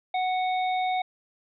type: harmonic tone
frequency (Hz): 740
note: F#5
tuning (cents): 0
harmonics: 1 / 3 / 5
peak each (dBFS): -24 / -34 / -38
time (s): 0.14-1.02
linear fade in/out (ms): 5
effects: none